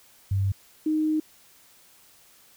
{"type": "tone pair in turn", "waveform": "sine", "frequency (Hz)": [97.7, 310.2], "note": ["G2", "D#4"], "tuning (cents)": [-5, -5], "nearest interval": "octave + minor sixth", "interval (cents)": 2000, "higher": "second", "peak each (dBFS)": -21, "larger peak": "neither", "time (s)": [[0.31, 0.52], [0.86, 1.2]], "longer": "second", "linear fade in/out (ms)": 5, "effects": ["white hiss -56 dBFS RMS until 2.56 s"]}